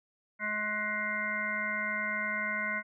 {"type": "harmonic tone with a mistuned harmonic", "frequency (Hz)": 211.8, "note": "G#3", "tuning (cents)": 34, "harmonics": [1, 3, 5, 7, 9, 10], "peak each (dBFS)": [-42, -42, -40, -35, -39, -34], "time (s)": [0.39, 2.83], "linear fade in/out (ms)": 50, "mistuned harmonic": 10, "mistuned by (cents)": -17, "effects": []}